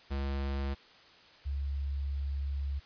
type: tone pair in turn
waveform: square / sine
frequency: 68.9 / 69.78 Hz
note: C#2 / C#2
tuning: -10 / +12 cents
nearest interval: unison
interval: 22 cents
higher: second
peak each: -32 / -31 dBFS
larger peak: second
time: 0.1-0.75 / 1.45-2.8 s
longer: second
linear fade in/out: 20 ms
effects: white hiss -57 dBFS RMS until 2.85 s + resampled to 11025 Hz